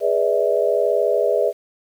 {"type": "chord", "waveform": "sine", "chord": "E dominant seventh", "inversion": "first", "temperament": "equal with one note detuned", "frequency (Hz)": [415.3, 493.9, 587.3, 648.3], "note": ["G#4", "B4", "D5", "E5"], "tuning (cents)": [0, 0, 0, -29], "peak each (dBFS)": -21, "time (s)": [0, 1.53], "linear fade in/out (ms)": 50, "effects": ["8-bit"]}